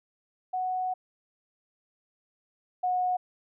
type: tone pair in turn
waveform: sine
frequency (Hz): 740 / 729.4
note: F#5 / F#5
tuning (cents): 0 / -25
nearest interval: unison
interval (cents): 25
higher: first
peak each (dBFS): -27 / -24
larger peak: second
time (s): 0.53-0.94 / 2.83-3.17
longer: first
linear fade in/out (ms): 10
effects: none